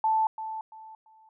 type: tone with echo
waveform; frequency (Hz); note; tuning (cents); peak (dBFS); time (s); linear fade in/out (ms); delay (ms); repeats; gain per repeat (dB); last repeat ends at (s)
sine; 879; A5; -2; -21; 0.04-0.27; 2; 340; 3; -11; 1.29
effects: none